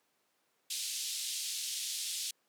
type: band-pass noise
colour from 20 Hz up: pink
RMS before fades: -38 dBFS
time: 0.7-2.31 s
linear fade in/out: 5 ms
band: 3300 to 11000 Hz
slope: 24 dB/octave
effects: pink hiss -75 dBFS RMS until 2.48 s + high-pass 300 Hz 12 dB/octave